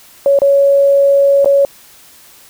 sine tone with dropouts, 558 Hz, C#5, 11 cents sharp, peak -6 dBFS, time 0.26-1.65 s, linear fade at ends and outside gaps 1 ms, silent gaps 0.389-0.418 / 1.446-1.458 s, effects white hiss -42 dBFS RMS until 2.49 s

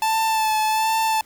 45% pulse tone with vibrato, 877 Hz, A5, 6 cents flat, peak -18 dBFS, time 0.02-1.21 s, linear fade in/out 2 ms, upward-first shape sine, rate 1.3 Hz, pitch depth 25 cents each way, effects pink hiss -52 dBFS RMS until 1.25 s

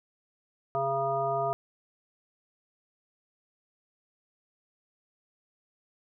harmonic tone, 136.5 Hz, C#3, 26 cents flat, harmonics 1 / 3 / 5 / 7 / 9, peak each -38 / -34 / -28 / -36 / -34 dBFS, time 0.75-1.53 s, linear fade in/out 0 ms, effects none

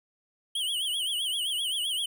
square tone with vibrato, 3106 Hz, G7, 17 cents flat, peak -28 dBFS, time 0.55-2.06 s, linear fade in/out 5 ms, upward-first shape triangle, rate 7.7 Hz, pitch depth 160 cents each way, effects none

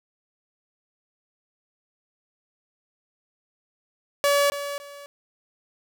sawtooth tone with echo, 570 Hz, C#5, 48 cents sharp, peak -14 dBFS, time 4.24-4.5 s, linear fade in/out 0 ms, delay 280 ms, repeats 2, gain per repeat -11 dB, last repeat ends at 5.06 s, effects none

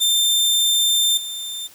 sawtooth tone with level steps, 3586 Hz, A7, 32 cents sharp, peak -12 / -24 dBFS, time 0-1.68 s, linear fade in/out 20 ms, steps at 1.17 s, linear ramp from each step 5 ms, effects white hiss -47 dBFS RMS until 1.74 s

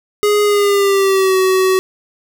square tone with pitch glide, 415.3 to 376.5 Hz, G#4 to F#4, 0 to +30 cents, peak -11 dBFS, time 0.23-1.79 s, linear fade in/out 0 ms, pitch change -170 cents, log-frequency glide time 0.43-1.37 s, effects none

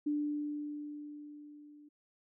sine tone with level ramp, 295.3 Hz, D4, 10 cents sharp, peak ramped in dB -29 to -54 dBFS, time 0.06-1.89 s, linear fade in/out 10 ms, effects none

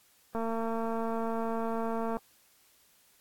click train, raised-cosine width 1 ms, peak -21 dBFS, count 414, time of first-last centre 0.35-2.169 s, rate 227 Hz, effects white hiss -64 dBFS RMS until 3.2 s + AAC 64 kbps

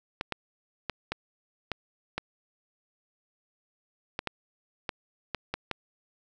clicks, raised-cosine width 0.3 ms, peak -14 dBFS, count 12, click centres 0.211 / 0.323 / 0.897 / 1.12 / 1.717 / 2.18 / 4.191 / 4.273 / 4.892 / 5.347 / 5.54 / 5.713 s, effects none

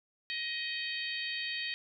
harmonic tone with a mistuned harmonic, 628 Hz, D#5, 16 cents sharp, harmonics 3 / 4 / 5 / 6 / 7, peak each -39 / -40 / -41 / -42 / -42 dBFS, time 0.3-1.74 s, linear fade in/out 0 ms, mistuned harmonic 7, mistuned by +16 cents, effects none

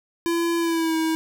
square tone with pitch glide, 338.1 to 321.3 Hz, E4 to E4, +44 to -44 cents, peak -21 dBFS, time 0.26-1.15 s, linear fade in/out 0 ms, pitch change -88 cents, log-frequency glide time 0.58-0.96 s, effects none

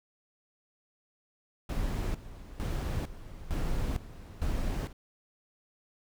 brown noise with tremolo, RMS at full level -31 dBFS, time 1.69-4.93 s, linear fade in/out 5 ms, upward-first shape square, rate 1.1 Hz, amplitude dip 80%, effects none

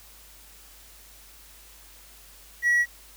sine tone with hard clipping, 1926 Hz, B6, 44 cents flat, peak -19 dBFS, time 2.62-2.86 s, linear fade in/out 50 ms, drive 2 dB, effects added 50 Hz sine -54 dBFS peak until 3.16 s + white hiss -51 dBFS RMS until 3.16 s

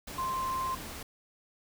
sine tone in noise, 1047 Hz, C6, 1 cent sharp, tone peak -30 dBFS, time 0.18-0.75 s, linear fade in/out 5 ms, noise pink, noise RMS -42 dBFS, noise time 0.07-1.03 s, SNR +9 dB, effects none

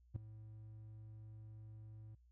triangle tone with ADSR envelope, 108.5 Hz, A2, 24 cents flat, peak -33 dBFS, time 0.14-2.15 s, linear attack 21 ms, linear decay 3 ms, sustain -17 dB, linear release 5 ms, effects noise-tail reverb RT60 0.1 s tail -23 dB re dry + added 60 Hz sine -65 dBFS peak until 2.31 s

